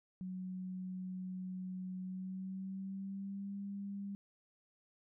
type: tone with pitch glide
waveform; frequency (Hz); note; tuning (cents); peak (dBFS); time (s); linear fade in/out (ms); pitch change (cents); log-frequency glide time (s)
sine; 185 to 199.43; F#3 to G3; 0 to +30; -40; 0.21-4.15; 0; +130; 2.01-3.55
effects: none